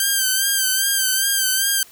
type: tone with vibrato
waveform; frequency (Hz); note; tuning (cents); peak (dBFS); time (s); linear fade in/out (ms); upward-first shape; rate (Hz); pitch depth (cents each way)
5% pulse; 1568; G6; 0; -6; 0-1.83; 2; sine; 2.5; 49
effects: white hiss -47 dBFS RMS until 1.91 s